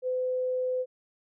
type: tone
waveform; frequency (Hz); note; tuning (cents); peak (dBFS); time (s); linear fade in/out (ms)
sine; 508; B4; +49; -26; 0.02-0.86; 50
effects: none